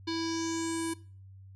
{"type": "tone with low-pass filter sweep", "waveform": "square", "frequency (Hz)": 328.8, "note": "E4", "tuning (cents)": -4, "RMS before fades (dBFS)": -33, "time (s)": [0.07, 0.94], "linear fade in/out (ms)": 10, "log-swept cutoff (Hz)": [4400, 10000], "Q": 5, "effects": ["noise-tail reverb RT60 0.4 s tail -19 dB re dry", "added 96 Hz sine -48 dBFS peak until 1.55 s"]}